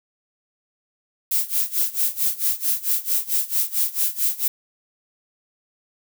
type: noise with tremolo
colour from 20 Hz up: violet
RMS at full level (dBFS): -19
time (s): 1.31-4.48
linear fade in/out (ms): 5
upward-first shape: sine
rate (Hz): 4.5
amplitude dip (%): 90
effects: none